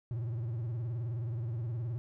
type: tone with vibrato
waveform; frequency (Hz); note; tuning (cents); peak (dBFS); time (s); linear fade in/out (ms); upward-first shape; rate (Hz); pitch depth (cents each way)
triangle; 116.54; A#2; 0; -31; 0.11-1.98; 0; sine; 19; 140
effects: none

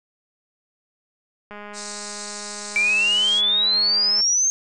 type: click train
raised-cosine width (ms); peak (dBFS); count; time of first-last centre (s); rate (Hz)
0.5; -23; 559; 1.51-4.206; 207
type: band-pass noise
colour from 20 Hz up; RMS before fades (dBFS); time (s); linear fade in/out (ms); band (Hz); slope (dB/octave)
white; -35; 1.73-3.42; 50; 3800 to 8700; 96
type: exponential sweep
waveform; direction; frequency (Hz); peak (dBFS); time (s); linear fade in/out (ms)
sine; up; 2316 to 6450; -16; 2.76-4.5; 0
effects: none

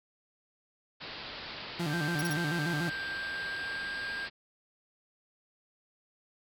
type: low-pass noise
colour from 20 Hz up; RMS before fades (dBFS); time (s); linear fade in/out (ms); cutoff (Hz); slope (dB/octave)
white; -43; 1-4.3; 20; 4900; 96
type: tone with vibrato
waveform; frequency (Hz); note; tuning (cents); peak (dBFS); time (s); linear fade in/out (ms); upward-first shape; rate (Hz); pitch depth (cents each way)
30% pulse; 159.6; D#3; +44; -28; 1.79-2.9; 10; square; 6.9; 130
type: tone with pitch glide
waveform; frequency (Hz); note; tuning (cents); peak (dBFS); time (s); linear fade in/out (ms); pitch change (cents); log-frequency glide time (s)
triangle; 1568 to 1604.7; G6 to G6; 0 to +40; -33; 1.88-4.29; 50; +40; 2.27-4.08
type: tone bursts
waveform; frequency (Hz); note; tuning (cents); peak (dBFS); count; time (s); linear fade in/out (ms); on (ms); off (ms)
5% pulse; 5600; F8; +4; -30; 3; 2.19-2.33; 2; 22; 37
effects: none

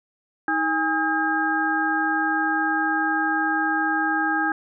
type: tone cluster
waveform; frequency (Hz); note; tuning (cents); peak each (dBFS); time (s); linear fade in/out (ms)
sine; 316.4 / 818 / 1269 / 1613; D#4 / G#5 / D#6 / G6; +29 / -26 / +34 / +49; -26 / -25 / -29 / -23; 0.48-4.52; 2
effects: none

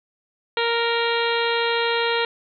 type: harmonic tone with a mistuned harmonic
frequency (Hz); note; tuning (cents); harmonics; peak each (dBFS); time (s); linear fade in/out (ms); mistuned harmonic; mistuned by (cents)
466.2; A#4; 0; 1 / 2 / 3 / 4 / 5 / 6 / 7 / 8 / 9; -23 / -26 / -28 / -29 / -30 / -31 / -31 / -32 / -33; 0.57-2.25; 2; 9; -44
effects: none

